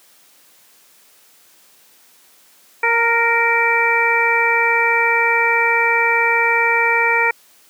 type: harmonic tone with a mistuned harmonic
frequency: 466.2 Hz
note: A#4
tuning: in tune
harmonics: 1 / 2 / 3 / 4 / 5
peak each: -22 / -19 / -22 / -19 / -17 dBFS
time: 2.83-7.31 s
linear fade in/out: 5 ms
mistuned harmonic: 2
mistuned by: -20 cents
effects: white hiss -51 dBFS RMS until 7.69 s + high-pass 200 Hz 12 dB/octave